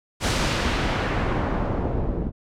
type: noise with low-pass filter sweep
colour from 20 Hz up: pink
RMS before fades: -24 dBFS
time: 0.2-2.32 s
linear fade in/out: 50 ms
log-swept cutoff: 8000 to 360 Hz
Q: 0.77
effects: none